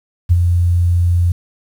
sine tone with ADSR envelope, 87.31 Hz, F2, in tune, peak -5 dBFS, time 0.29-1.32 s, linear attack 26 ms, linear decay 35 ms, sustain -5 dB, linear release 4 ms, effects 7-bit

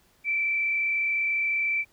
sine tone with frequency modulation, 2329 Hz, D7, 15 cents flat, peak -23 dBFS, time 0.24-1.85 s, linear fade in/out 50 ms, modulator 34.3 Hz, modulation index 0.93, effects pink hiss -63 dBFS RMS until 1.92 s

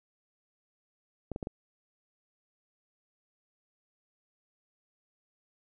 clicks, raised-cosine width 2 ms, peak -22 dBFS, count 4, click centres 1.317 / 1.361 / 1.428 / 1.471 s, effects none

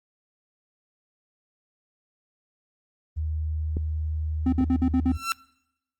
sine tone, 77.78 Hz, D#2, in tune, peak -25 dBFS, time 3.16-5.18 s, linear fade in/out 20 ms
clicks, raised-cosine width 3 ms, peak -18 dBFS, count 2, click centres 3.769 / 4.61 s
triangle tone bursts, 258.9 Hz, C4, 18 cents flat, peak -17 dBFS, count 6, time 4.46-5.121 s, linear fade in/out 5 ms, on 66 ms, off 53 ms
sawtooth tone with exponential growth, 1347 Hz, E6, 37 cents sharp, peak -17 dBFS, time 5.07-5.32 s, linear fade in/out 0 ms, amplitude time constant 54 ms
effects noise-tail reverb RT60 0.9 s tail -25 dB re dry + Opus 24 kbps

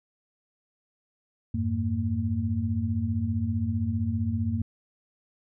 sine tone cluster, 89.8 / 105.1 / 229 Hz, F2 / G#2 / A#3, +49 / +21 / -31 cents, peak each -29 dBFS, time 1.54-4.62 s, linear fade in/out 5 ms, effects none

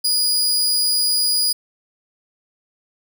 sawtooth tone, 4904 Hz, D#8, 26 cents flat, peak -13 dBFS, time 0.04-1.53 s, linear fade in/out 10 ms, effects none

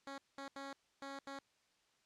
10% pulse tone bursts at uneven times, 275.3 Hz, C#4, 12 cents flat, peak -37 dBFS, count 5, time 0.07-0.18 / 0.38-0.48 / 0.56-0.73 / 1.02-1.19 / 1.27-1.39 s, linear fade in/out 2 ms, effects white hiss -75 dBFS RMS until 2.05 s + low-pass 6000 Hz 12 dB/octave

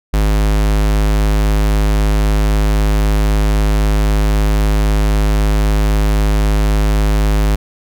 square tone, 51.91 Hz, G#1, in tune, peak -11 dBFS, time 0.13-7.56 s, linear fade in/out 10 ms, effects none

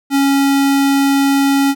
square tone, 276.8 Hz, C#4, 2 cents flat, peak -11 dBFS, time 0.1-1.75 s, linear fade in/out 50 ms, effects none

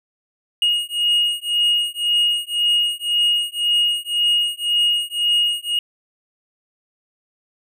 triangle beating tone pair, 2869 / 2870.9 Hz, F7 / F7, +46 / +47 cents, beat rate 1.9 Hz, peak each -18 dBFS, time 0.62-5.79 s, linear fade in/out 2 ms, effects none

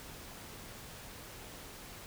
silence, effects pink hiss -49 dBFS RMS until 2.06 s

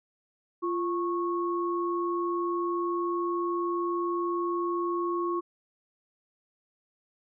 sine tone pair together, 346.5 / 1100 Hz, F4 / C#6, -14 / -14 cents, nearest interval octave + minor sixth, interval 2000 cents, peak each -28 / -31 dBFS, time 0.62-5.41 s, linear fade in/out 20 ms, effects none

